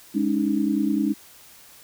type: chord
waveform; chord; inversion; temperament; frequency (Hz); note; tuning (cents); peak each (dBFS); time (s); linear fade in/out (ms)
sine; Ab suspended fourth; none; equal with one note detuned; 207.7 / 281.2 / 311.1; Ab3 / Db4 / Eb4; 0 / +25 / 0; -24; 0.14-1.14; 20
effects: white hiss -49 dBFS RMS until 1.83 s